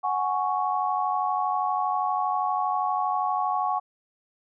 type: chord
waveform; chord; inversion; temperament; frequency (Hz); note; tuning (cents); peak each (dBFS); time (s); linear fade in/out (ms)
sine; F# suspended second; none; just; 740 / 832.5 / 1110; F#5 / G#5 / C#6; 0 / +4 / +2; -27 / -28 / -27; 0.03-3.8; 20
effects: none